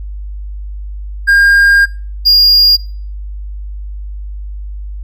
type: tone pair in turn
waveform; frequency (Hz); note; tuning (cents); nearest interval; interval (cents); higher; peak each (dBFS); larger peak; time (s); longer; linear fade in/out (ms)
triangle; 1612 / 4831; G6 / D8; +48 / +48; octave + perfect fifth; 1900; second; -3; neither; 1.27-1.86 / 2.25-2.77; first; 20
effects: noise-tail reverb RT60 0.4 s tail -22 dB re dry + added 50 Hz sine -21 dBFS peak until 5.03 s